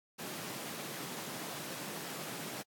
pink high-pass noise, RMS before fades -43 dBFS, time 0.18-2.63 s, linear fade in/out 20 ms, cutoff 130 Hz, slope 48 dB/octave, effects AAC 64 kbps

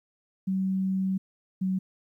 sine tone pair in turn, 190.1 / 188.03 Hz, F#3 / F#3, +47 / +28 cents, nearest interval unison, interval 19 cents, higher first, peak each -24 dBFS, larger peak neither, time 0.47-1.18 / 1.61-1.79 s, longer first, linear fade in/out 10 ms, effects 11-bit

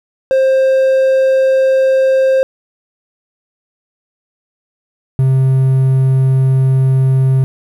triangle tone pair in turn, 529 / 132.25 Hz, C5 / C3, +19 / +19 cents, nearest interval 2 octaves, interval 2400 cents, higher first, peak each -6 dBFS, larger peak neither, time 0.31-2.43 / 5.19-7.44 s, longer second, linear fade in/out 0 ms, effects 8-bit

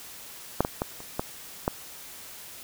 clicks, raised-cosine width 1 ms, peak -6 / -12 / -12 / -29 / -12 / -9 dBFS, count 6, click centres 0.606 / 0.649 / 0.819 / 1.004 / 1.195 / 1.679 s, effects white hiss -44 dBFS RMS until 2.63 s

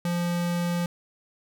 square tone, 173.7 Hz, F3, 9 cents flat, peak -25 dBFS, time 0.05-0.86 s, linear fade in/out 2 ms, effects none

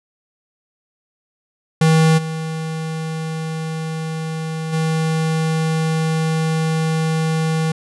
square tone with level steps, 159.8 Hz, D#3, 47 cents sharp, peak -11 / -23 / -17 dBFS, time 1.81-7.72 s, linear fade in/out 5 ms, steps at 2.17 / 4.72 s, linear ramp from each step 20 ms, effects resampled to 24000 Hz

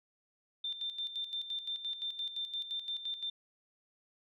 sine tone with tremolo, 3579 Hz, A7, 29 cents sharp, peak -34 dBFS, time 0.64-3.3 s, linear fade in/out 5 ms, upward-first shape square, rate 5.8 Hz, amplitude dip 65%, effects none

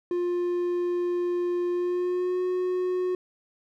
triangle tone with pitch glide, 352.6 to 364.8 Hz, F4 to F#4, +17 to -24 cents, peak -22 dBFS, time 0.11-3.15 s, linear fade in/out 2 ms, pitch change +59 cents, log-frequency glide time 1.71-2.42 s, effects none

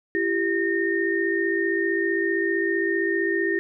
sine tone cluster, 337.7 / 393.1 / 1835 Hz, E4 / G4 / A#6, +42 / +5 / -28 cents, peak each -25 dBFS, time 0.15-3.59 s, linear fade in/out 0 ms, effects none

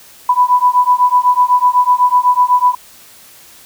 sine beating tone pair, 987.8 / 995.8 Hz, B5 / B5, 0 / +14 cents, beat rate 8 Hz, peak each -11 dBFS, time 0.29-2.75 s, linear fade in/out 5 ms, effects white hiss -41 dBFS RMS until 3.65 s

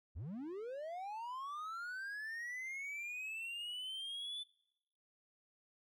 triangle linear sweep, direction up, 61 to 3512 Hz, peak -40 dBFS, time 0.15-4.44 s, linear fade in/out 20 ms, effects noise-tail reverb RT60 0.9 s tail -24 dB re dry

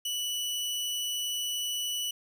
sawtooth tone, 2959 Hz, F#7, 1 cent flat, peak -27 dBFS, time 0.05-2.11 s, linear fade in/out 5 ms, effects none

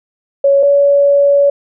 sine tone pair in turn, 557 / 566.1 Hz, C#5 / C#5, +8 / +36 cents, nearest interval unison, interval 28 cents, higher second, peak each -6 dBFS, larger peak neither, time 0.44-0.63 / 0.63-1.5 s, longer second, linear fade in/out 5 ms, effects none

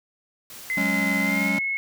white noise, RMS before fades -41 dBFS, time 0.5-1.49 s, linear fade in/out 2 ms
sine tone with pitch glide, 2049 to 2183 Hz, C7 to C#7, -37 to -27 cents, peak -23 dBFS, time 0.7-1.77 s, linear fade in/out 0 ms, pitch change +110 cents, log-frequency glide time 1.21-1.5 s
square chord, F# suspended second, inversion none, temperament just, 185 / 208.1 / 277.5 Hz, F#3 / G#3 / C#4, 0 / +4 / +2 cents, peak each -29 / -28 / -29 dBFS, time 0.77-1.59 s, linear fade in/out 5 ms
effects none

